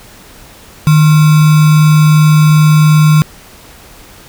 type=tone with sample-and-hold; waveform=sine; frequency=153.8 Hz; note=D#3; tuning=20 cents flat; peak=-3 dBFS; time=0.87-3.22 s; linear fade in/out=0 ms; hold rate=1225 Hz; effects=pink hiss -37 dBFS RMS until 4.28 s